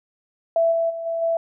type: tone with level steps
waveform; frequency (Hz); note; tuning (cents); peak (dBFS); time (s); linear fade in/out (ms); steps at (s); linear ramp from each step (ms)
sine; 664; E5; +12; -15 / -18 / -27 / -22 / -18; 0.56-1.37; 2; 0.71 / 0.89 / 1.05 / 1.21; 20
effects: none